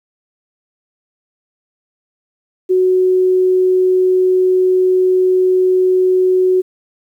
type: tone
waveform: sine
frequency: 370 Hz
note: F#4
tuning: in tune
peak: -9 dBFS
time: 2.69-6.62 s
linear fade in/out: 20 ms
effects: 8-bit